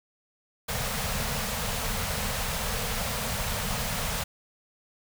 pink band-stop noise, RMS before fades -30 dBFS, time 0.68-4.24 s, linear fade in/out 10 ms, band 240 to 430 Hz, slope 96 dB/octave, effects none

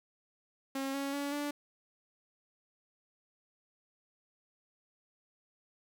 sawtooth tone with pitch steps, 270.7 / 277.2 / 283.8 / 290.6 Hz, C#4 / C#4 / C#4 / D4, -41 / 0 / +41 / -18 cents, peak -30 dBFS, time 0.75-1.51 s, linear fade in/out 5 ms, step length 190 ms, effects 10-bit

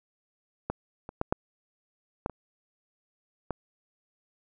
clicks, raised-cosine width 1 ms, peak -15 / -25 / -13 / -10 / -13 / -25 / -16 dBFS, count 7, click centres 0.7 / 1.091 / 1.214 / 1.325 / 2.261 / 2.297 / 3.507 s, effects none

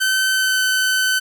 sawtooth tone with pitch glide, 1534 to 1520.8 Hz, G6 to F#6, -38 to +47 cents, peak -12 dBFS, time 0-1.2 s, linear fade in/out 20 ms, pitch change -15 cents, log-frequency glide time 0.32-0.6 s, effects none

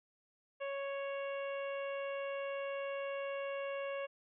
harmonic tone, 554.4 Hz, C#5, in tune, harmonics 1 / 2 / 3 / 4 / 5 / 6, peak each -38 / -47 / -50 / -51 / -50 / -63 dBFS, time 0.6-4.07 s, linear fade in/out 20 ms, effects none

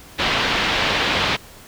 white low-pass noise, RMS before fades -20 dBFS, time 0.18-1.37 s, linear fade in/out 20 ms, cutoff 3700 Hz, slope 24 dB/octave, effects pink hiss -43 dBFS RMS until 1.67 s

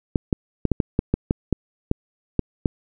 clicks, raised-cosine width 3 ms, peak -5 dBFS, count 12, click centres 0.158 / 0.328 / 0.653 / 0.717 / 0.802 / 0.991 / 1.14 / 1.309 / 1.527 / 1.914 / 2.393 / 2.658 s, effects none

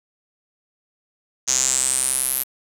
square tone with band-pass filter sweep, 65.41 Hz, C2, in tune, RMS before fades -21 dBFS, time 1.47-2.44 s, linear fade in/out 20 ms, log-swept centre 6400 to 12000 Hz, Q 7.6, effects none

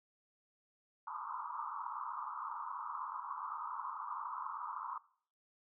pink band-pass noise, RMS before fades -43 dBFS, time 1.07-4.98 s, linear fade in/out 5 ms, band 900 to 1300 Hz, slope 96 dB/octave, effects noise-tail reverb RT60 0.5 s tail -19 dB re dry

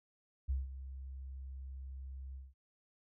sine tone with ADSR envelope, 66.4 Hz, C2, 26 cents sharp, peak -30 dBFS, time 0.48-2.54 s, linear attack 21 ms, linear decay 170 ms, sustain -13 dB, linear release 190 ms, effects none

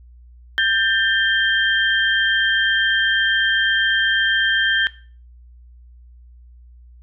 sine tone cluster, 1581 / 1789 / 3167 Hz, G6 / A6 / G7, +14 / +28 / +17 cents, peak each -19 dBFS, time 0.58-4.87 s, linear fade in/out 0 ms, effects noise-tail reverb RT60 0.4 s tail -18 dB re dry + added 60 Hz sine -42 dBFS peak until 7.02 s

